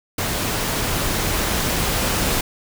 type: noise with level ramp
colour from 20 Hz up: pink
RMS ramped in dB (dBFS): -23 to -20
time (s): 0.18-2.41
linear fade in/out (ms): 5
effects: none